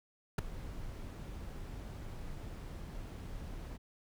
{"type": "noise with ADSR envelope", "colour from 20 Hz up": "brown", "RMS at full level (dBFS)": -24, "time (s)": [0.38, 3.78], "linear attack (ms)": 6, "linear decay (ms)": 9, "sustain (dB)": -20, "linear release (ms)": 25, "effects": []}